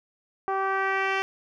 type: tone with low-pass filter sweep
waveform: 10% pulse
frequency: 386.7 Hz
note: G4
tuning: 24 cents flat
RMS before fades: -26 dBFS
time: 0.48-1.22 s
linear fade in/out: 0 ms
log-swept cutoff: 950 to 3300 Hz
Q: 1.6
effects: none